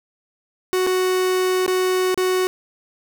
45% pulse tone with dropouts, 370 Hz, F#4, in tune, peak -17 dBFS, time 0.73-2.47 s, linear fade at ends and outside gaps 0 ms, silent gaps 0.866-0.871 / 1.663-1.679 / 2.144-2.176 s, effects none

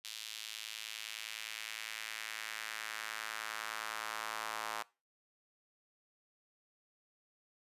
square tone with high-pass filter sweep, 54.9 Hz, A1, 3 cents flat, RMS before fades -43 dBFS, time 0.04-4.83 s, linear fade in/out 10 ms, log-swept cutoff 3500 to 1000 Hz, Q 1.6, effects noise-tail reverb RT60 0.3 s tail -22 dB re dry + resampled to 32000 Hz

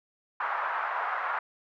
white band-pass noise, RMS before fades -31 dBFS, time 0.4-1.39 s, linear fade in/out 5 ms, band 790 to 1400 Hz, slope 24 dB/octave, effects none

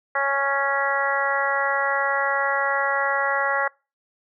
harmonic tone, 277.2 Hz, C#4, in tune, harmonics 2 / 3 / 4 / 5 / 6 / 7, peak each -27 / -27 / -27 / -27 / -27 / -27 dBFS, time 0.15-3.68 s, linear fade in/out 5 ms, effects noise-tail reverb RT60 0.3 s tail -25 dB re dry

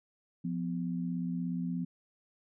sine tone pair together, 174.61 / 251.5 Hz, F3 / B3, 0 / +32 cents, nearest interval tritone, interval 632 cents, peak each -33 / -36 dBFS, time 0.44-1.85 s, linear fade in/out 10 ms, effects none

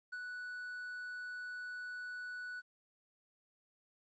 triangle tone with ADSR envelope, 1480 Hz, F#6, in tune, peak -38 dBFS, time 0.12-2.62 s, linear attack 12 ms, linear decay 43 ms, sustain -2 dB, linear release 33 ms, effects resampled to 16000 Hz + 13-bit

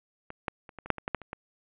clicks, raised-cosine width 0.5 ms, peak -24 / -14 / -30 / -27 / -26 / -6 / -22 / -16 / -12 / -28 / -21 dBFS, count 11, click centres 0.304 / 0.482 / 0.692 / 0.787 / 0.86 / 0.903 / 0.983 / 1.079 / 1.147 / 1.217 / 1.331 s, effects resampled to 8000 Hz + 8-bit

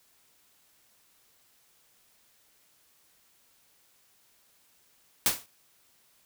white noise with exponential decay, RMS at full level -20 dBFS, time 5.26-5.46 s, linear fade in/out 1 ms, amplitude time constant 43 ms, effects white hiss -65 dBFS RMS until 6.25 s

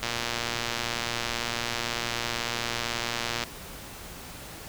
click train, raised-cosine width 0.2 ms, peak -11 dBFS, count 403, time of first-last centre 0.03-3.437 s, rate 118 Hz, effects pink hiss -42 dBFS RMS until 4.68 s

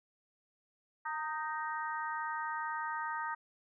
harmonic tone with a mistuned harmonic, 311.1 Hz, D#4, in tune, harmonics 3 / 4 / 5 / 6, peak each -38 / -40 / -42 / -44 dBFS, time 1.05-3.35 s, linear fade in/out 10 ms, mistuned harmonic 3, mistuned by -21 cents, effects none

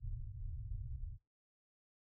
pink low-pass noise, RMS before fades -44 dBFS, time 0-1.18 s, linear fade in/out 50 ms, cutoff 130 Hz, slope 96 dB/octave, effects noise-tail reverb RT60 0.2 s tail -19 dB re dry

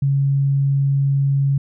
sine tone, 138.59 Hz, C#3, in tune, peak -14 dBFS, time 0.02-1.58 s, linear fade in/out 5 ms, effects none

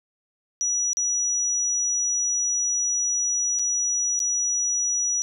sine tone with dropouts, 5850 Hz, F#8, 21 cents flat, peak -21 dBFS, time 0.61-5.22 s, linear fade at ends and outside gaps 0 ms, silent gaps 0.932-0.97 / 3.589-3.594 / 4.192-4.202 s, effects none

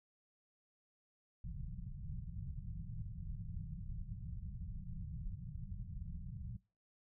pink low-pass noise, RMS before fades -45 dBFS, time 1.44-6.57 s, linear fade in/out 5 ms, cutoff 190 Hz, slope 96 dB/octave, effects noise-tail reverb RT60 0.3 s tail -21 dB re dry

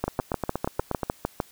two click trains, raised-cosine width 1 ms, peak -10 / -12 dBFS, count 10 / 9, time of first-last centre 0.04-1.402 / 0.08-1.032 s, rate 6.61 / 8.4 Hz, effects white hiss -54 dBFS RMS until 1.51 s

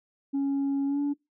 sine tone with pitch glide, 277.2 to 286.6 Hz, C#4 to D4, 0 to -42 cents, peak -22 dBFS, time 0.33-1.14 s, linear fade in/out 20 ms, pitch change +58 cents, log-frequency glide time 0.86-1 s, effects noise-tail reverb RT60 0.2 s tail -23 dB re dry + tanh soft clip ceiling -23 dBFS

